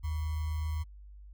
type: tone with sample-and-hold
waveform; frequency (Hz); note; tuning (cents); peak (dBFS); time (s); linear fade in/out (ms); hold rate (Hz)
sine; 77.78; D#2; 0; -30; 0.03-0.84; 20; 1050
effects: added 50 Hz sine -47 dBFS peak until 1.33 s